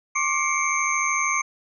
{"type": "tone cluster", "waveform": "sine", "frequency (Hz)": [1078, 1171, 2144, 2298, 6330], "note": ["C#6", "D6", "C7", "D7", "G8"], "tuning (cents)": [-49, -5, 42, -38, 16], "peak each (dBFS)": -27, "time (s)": [0.15, 1.42], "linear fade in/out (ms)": 10, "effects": []}